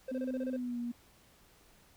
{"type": "tone bursts", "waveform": "triangle", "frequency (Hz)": 523.3, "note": "C5", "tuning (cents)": 0, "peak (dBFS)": -34, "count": 8, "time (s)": [0.08, 0.566], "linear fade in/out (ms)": 5, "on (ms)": 38, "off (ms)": 26}
{"type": "tone with pitch glide", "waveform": "sine", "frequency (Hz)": [254.7, 239], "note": ["C4", "A#3"], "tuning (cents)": [-46, 43], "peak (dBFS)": -34, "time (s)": [0.11, 0.92], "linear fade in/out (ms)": 10, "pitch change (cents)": -111, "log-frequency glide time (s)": [0.51, 0.79]}
{"effects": ["pink hiss -63 dBFS RMS until 1.96 s"]}